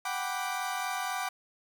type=chord; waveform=30% pulse; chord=G major seventh; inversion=third; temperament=equal; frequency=740 / 784 / 987.8 / 1174.7 Hz; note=F#5 / G5 / B5 / D6; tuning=0 / 0 / 0 / 0 cents; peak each=-33 / -35 / -37 / -34 dBFS; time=0.05-1.29 s; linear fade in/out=5 ms; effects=none